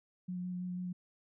sine tone with vibrato, 180.3 Hz, F#3, 45 cents flat, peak -36 dBFS, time 0.28-0.93 s, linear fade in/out 10 ms, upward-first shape square, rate 6.1 Hz, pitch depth 10 cents each way, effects none

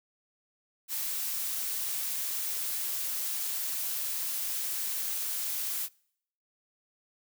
blue noise, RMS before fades -33 dBFS, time 0.88-5.89 s, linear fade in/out 50 ms, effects noise-tail reverb RT60 0.7 s tail -26 dB re dry

